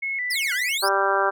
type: tone with vibrato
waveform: sine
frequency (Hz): 2079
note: C7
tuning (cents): -12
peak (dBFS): -24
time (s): 0.02-0.78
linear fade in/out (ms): 10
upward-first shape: square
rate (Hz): 3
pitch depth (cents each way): 83
type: exponential two-way sweep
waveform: sawtooth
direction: down then up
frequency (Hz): 5588 to 1396.9 to 5588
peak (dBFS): -22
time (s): 0.3-0.89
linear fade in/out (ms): 10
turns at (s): 0.53
type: harmonic tone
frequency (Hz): 196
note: G3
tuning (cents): 0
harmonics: 2 / 3 / 4 / 5 / 6 / 7 / 8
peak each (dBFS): -26 / -26 / -26 / -26 / -26 / -26 / -26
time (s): 0.82-1.31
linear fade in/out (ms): 20
effects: none